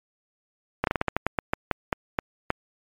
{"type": "slowing click train", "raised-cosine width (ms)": 0.5, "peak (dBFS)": -7, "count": 14, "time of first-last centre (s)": [0.84, 2.504], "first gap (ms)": 32, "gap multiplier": 1.21, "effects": ["MP3 96 kbps"]}